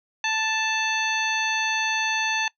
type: harmonic tone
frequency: 880 Hz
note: A5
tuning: in tune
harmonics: 1 / 2 / 3 / 4 / 5 / 7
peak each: -28 / -27 / -27 / -31 / -35 / -34 dBFS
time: 0.24-2.48 s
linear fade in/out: 2 ms
effects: noise-tail reverb RT60 0.1 s tail -21 dB re dry